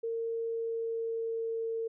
sine tone with pitch glide, 457.6 to 453.4 Hz, A#4 to A#4, -32 to -48 cents, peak -31 dBFS, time 0.03-1.88 s, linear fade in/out 10 ms, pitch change -16 cents, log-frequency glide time 0.44-1.72 s, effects none

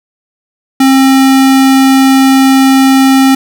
square tone, 267.1 Hz, C4, 36 cents sharp, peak -4 dBFS, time 0.8-3.35 s, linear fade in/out 5 ms, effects none

